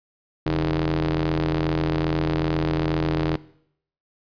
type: ring-modulated tone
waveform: sawtooth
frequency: 82.41 Hz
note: E2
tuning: in tune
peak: -14 dBFS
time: 0.46-3.36 s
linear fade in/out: 0 ms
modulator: 230 Hz
effects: noise-tail reverb RT60 0.7 s tail -20 dB re dry + resampled to 11025 Hz